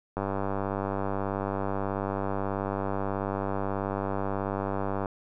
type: click train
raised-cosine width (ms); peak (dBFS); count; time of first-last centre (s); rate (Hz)
1; -16; 482; 0.17-5.058; 98.4
effects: none